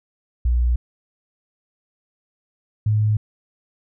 sine tone pair in turn, 60.2 / 106.89 Hz, B1 / A2, -44 / -50 cents, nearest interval minor seventh, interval 994 cents, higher second, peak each -15 dBFS, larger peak neither, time 0.45-0.76 / 2.86-3.17 s, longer neither, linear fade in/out 5 ms, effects none

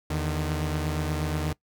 sawtooth tone pair together, 80.1 / 151.82 Hz, E2 / D#3, -49 / -42 cents, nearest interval major seventh, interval 1107 cents, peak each -25 dBFS, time 0.1-1.53 s, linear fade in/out 5 ms, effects noise-tail reverb RT60 0.1 s tail -21 dB re dry

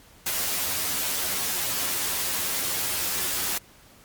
white noise with comb filter, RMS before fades -27 dBFS, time 0.26-3.58 s, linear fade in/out 5 ms, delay 11 ms, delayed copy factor +1, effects pink hiss -53 dBFS RMS until 4.04 s + MP3 96 kbps

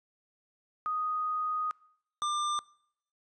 sine / square tone pair in turn, 1244.5 / 1193.4 Hz, D#6 / D6, 0 / +27 cents, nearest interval minor second, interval 73 cents, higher first, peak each -29 / -29 dBFS, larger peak neither, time 0.86-1.71 / 2.22-2.59 s, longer first, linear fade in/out 0 ms, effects noise-tail reverb RT60 0.7 s tail -24 dB re dry + resampled to 22050 Hz

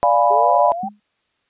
sine chord, D diminished seventh, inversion none, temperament equal, 587.3 / 698.5 / 830.6 / 987.8 Hz, D5 / F5 / Ab5 / Cb6, 0 / 0 / 0 / 0 cents, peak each -18 / -16 / -19 / -17 dBFS, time 0.03-0.72 s, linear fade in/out 0 ms
sine exponential sweep, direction up, 400 to 799 Hz, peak -23 dBFS, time 0.3-0.89 s, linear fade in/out 10 ms
sine tone with exponential decay, 207.7 Hz, G#3, in tune, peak -22 dBFS, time 0.83-1 s, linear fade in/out 5 ms, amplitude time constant 36 ms
effects white hiss -67 dBFS RMS until 1.49 s + resampled to 8000 Hz

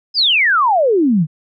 sine exponential sweep, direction down, 5200 to 143.7 Hz, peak -10 dBFS, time 0.14-1.27 s, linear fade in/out 50 ms, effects none

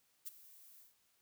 violet noise with ADSR envelope, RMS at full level -42 dBFS, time 0.25-0.95 s, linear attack 23 ms, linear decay 20 ms, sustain -18 dB, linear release 150 ms, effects white hiss -75 dBFS RMS until 1.21 s

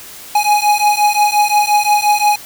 square beating tone pair, 830.6 / 836.3 Hz, G#5 / G#5, 0 / +12 cents, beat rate 5.7 Hz, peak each -14 dBFS, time 0.35-2.36 s, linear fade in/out 5 ms, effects white hiss -34 dBFS RMS until 2.45 s

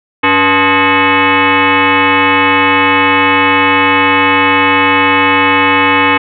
sine tone with frequency modulation, 669 Hz, E5, 25 cents sharp, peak -6 dBFS, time 0.23-6.18 s, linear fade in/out 10 ms, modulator 384 Hz, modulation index 5.4, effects none

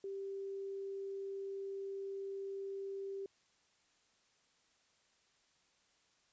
sine tone, 392 Hz, G4, in tune, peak -40 dBFS, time 0.04-3.26 s, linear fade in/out 2 ms, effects white hiss -73 dBFS RMS until 6.32 s + resampled to 16000 Hz

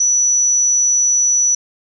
sine tone, 5920 Hz, F#8, in tune, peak -11 dBFS, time 0-1.55 s, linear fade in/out 5 ms, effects none

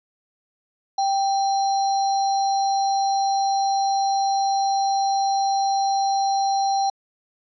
sine tone with sample-and-hold, 784 Hz, G5, in tune, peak -18 dBFS, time 0.98-6.9 s, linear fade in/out 5 ms, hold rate 4900 Hz, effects resampled to 16000 Hz

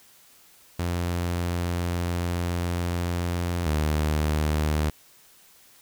sawtooth tone pair in turn, 87.1 / 76.37 Hz, F2 / D#2, -4 / -32 cents, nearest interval major second, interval 228 cents, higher first, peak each -21 / -18 dBFS, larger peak second, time 0.79-3.66 / 3.66-4.9 s, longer first, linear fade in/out 5 ms, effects white hiss -55 dBFS RMS until 5.81 s

